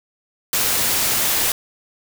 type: noise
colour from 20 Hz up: white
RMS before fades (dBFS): -19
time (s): 0.53-1.52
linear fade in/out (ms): 2
effects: none